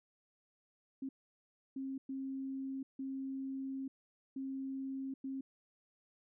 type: tone bursts at uneven times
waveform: sine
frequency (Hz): 268.1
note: C4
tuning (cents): +42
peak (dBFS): -38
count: 6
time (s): 1.02-1.09 / 1.76-1.98 / 2.09-2.83 / 2.99-3.88 / 4.36-5.14 / 5.24-5.41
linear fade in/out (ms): 5
effects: none